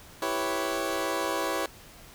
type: chord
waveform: 20% pulse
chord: C# half-diminished seventh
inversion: first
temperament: equal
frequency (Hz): 329.6 / 392 / 493.9 / 554.4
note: E4 / G4 / B4 / C#5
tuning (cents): 0 / 0 / 0 / 0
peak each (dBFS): -28 / -29 / -30 / -27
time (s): 0.22-1.66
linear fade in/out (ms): 2
effects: pink hiss -50 dBFS RMS until 2.14 s